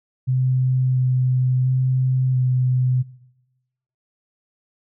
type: tone with pitch steps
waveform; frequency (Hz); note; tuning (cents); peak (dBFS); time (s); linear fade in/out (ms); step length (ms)
sine; 128.8 / 127.7 / 129.4 / 127.2; C3 / C3 / C3 / C3; -27 / -42 / -19 / -48; -16; 0.27-3.03; 20; 690
effects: noise-tail reverb RT60 1.0 s tail -21 dB re dry